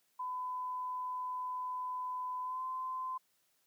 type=tone with pitch glide; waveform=sine; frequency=1006 to 1028.9 Hz; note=B5 to C6; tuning=+32 to -29 cents; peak=-36 dBFS; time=0.19-3.18 s; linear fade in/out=10 ms; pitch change=+39 cents; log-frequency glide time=2.42-2.63 s; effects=white hiss -75 dBFS RMS until 3.66 s + high-pass 100 Hz 12 dB/octave